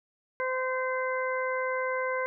harmonic tone, 515 Hz, C5, 28 cents flat, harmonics 1 / 2 / 3 / 4, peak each -30 / -33 / -35 / -36 dBFS, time 0.4-2.26 s, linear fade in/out 0 ms, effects none

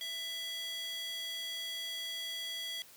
square tone with high-pass filter, 664 Hz, E5, 12 cents sharp, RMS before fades -40 dBFS, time 0.01-2.82 s, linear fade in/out 0 ms, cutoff 2900 Hz, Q 5.8, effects white hiss -57 dBFS RMS until 2.96 s

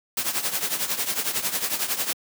white noise with tremolo, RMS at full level -23 dBFS, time 0.17-2.13 s, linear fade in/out 2 ms, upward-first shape triangle, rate 11 Hz, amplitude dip 80%, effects high-pass 150 Hz 12 dB/octave

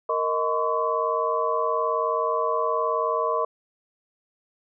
sine tone cluster, 465 / 626 / 1027 / 1126 Hz, A#4 / D#5 / C6 / C#6, -4 / +10 / -33 / +27 cents, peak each -27 dBFS, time 0.09-3.45 s, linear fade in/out 5 ms, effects none

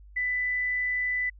sine tone, 1992 Hz, B6, 14 cents sharp, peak -25 dBFS, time 0.16-1.3 s, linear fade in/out 10 ms, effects added 50 Hz sine -47 dBFS peak until 1.39 s

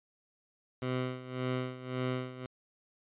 15% pulse tone with tremolo, 127.6 Hz, C3, 43 cents flat, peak -24 dBFS, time 0.82-2.46 s, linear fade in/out 2 ms, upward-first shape sine, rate 1.8 Hz, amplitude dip 80%, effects resampled to 8000 Hz

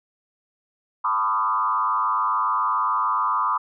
sine tone with frequency modulation, 1109 Hz, C#6, in tune, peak -19 dBFS, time 1.04-3.58 s, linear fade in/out 10 ms, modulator 107 Hz, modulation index 1.6, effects none

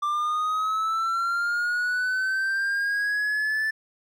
triangle linear sweep, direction up, 1177 to 1760 Hz, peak -21 dBFS, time 0.02-3.71 s, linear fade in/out 10 ms, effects none

